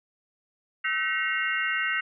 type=tone cluster; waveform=sine; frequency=1306 / 1527 / 1909 / 2154 / 2778 Hz; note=E6 / G6 / A#6 / C7 / F7; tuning=-17 / -46 / +41 / +50 / -10 cents; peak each=-34 / -30 / -29 / -31 / -33 dBFS; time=0.84-2.01 s; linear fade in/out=10 ms; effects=none